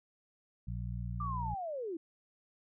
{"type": "harmonic tone", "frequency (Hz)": 59, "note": "A#1", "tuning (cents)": 22, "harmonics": [1, 2, 3], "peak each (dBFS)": [-39, -39, -44], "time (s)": [0.67, 1.55], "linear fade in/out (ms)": 10}
{"type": "linear sweep", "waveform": "sine", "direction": "down", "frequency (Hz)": [1200, 310.3], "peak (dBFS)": -36, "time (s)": [1.2, 1.97], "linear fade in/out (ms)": 5}
{"effects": []}